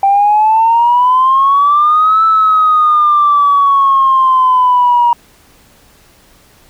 sine exponential two-way sweep, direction up then down, 782 to 1318.5 to 948 Hz, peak -5 dBFS, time 0.03-5.13 s, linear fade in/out 2 ms, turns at 2.24 s, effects tanh soft clip ceiling -1 dBFS + pink hiss -46 dBFS RMS until 6.69 s

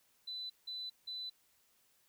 sine tone bursts, 4000 Hz, B7, 21 cents sharp, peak -40 dBFS, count 3, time 0.27-1.3 s, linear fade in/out 10 ms, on 230 ms, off 170 ms, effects white hiss -72 dBFS RMS until 2.08 s

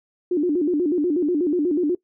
sine tone with vibrato, 324.3 Hz, E4, 28 cents flat, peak -17 dBFS, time 0.31-1.95 s, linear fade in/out 5 ms, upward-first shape square, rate 8.2 Hz, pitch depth 170 cents each way, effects noise-tail reverb RT60 0.1 s tail -20 dB re dry

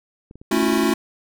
clicks, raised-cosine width 3 ms, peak -28 dBFS, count 12, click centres 0.311 / 0.356 / 0.415 / 0.531 / 0.574 / 0.629 / 0.682 / 0.729 / 0.776 / 0.835 / 0.893 / 0.938 s
square chord, F# minor seventh, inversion first, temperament equal with one note detuned, 220 / 277.2 / 329.6 / 361.1 Hz, A3 / C#4 / E4 / F#4, 0 / 0 / 0 / -42 cents, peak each -23 dBFS, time 0.51-0.94 s, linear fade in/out 5 ms
effects none

